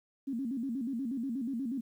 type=tone with vibrato; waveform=sine; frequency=251 Hz; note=B3; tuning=28 cents sharp; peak=-32 dBFS; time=0.27-1.81 s; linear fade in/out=10 ms; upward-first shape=square; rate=8.3 Hz; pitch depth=150 cents each way; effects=11-bit